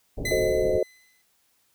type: low-pass noise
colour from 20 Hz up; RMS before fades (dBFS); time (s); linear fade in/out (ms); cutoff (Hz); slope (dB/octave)
pink; -32; 0.17-0.79; 10; 680; 48
type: tone with exponential decay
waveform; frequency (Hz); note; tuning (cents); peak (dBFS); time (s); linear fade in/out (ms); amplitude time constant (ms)
sawtooth; 2021; B6; +39; -22; 0.25-1.22; 5; 210
type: chord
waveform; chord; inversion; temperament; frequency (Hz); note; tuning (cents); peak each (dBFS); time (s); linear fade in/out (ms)
sine; F# diminished seventh; none; equal; 370 / 440 / 523.3 / 622.3; F#4 / A4 / C5 / Eb5; 0 / 0 / 0 / 0; -26; 0.31-0.83; 2
effects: white hiss -67 dBFS RMS until 1.74 s